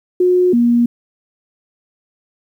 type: tone pair in turn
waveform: sine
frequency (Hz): 361.9 / 238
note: F#4 / A#3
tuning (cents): -38 / +36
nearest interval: perfect fifth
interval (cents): 726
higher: first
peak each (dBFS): -9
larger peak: neither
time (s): 0.2-0.53 / 0.53-0.86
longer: neither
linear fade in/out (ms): 5
effects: 8-bit